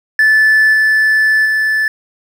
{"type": "tone with level steps", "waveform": "triangle", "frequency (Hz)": 1746, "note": "A6", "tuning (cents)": -14, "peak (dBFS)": [-4, -6, -9], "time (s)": [0.19, 1.88], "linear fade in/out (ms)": 2, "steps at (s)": [0.73, 1.45], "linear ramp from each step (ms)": 10, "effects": ["tanh soft clip ceiling -1 dBFS", "7-bit"]}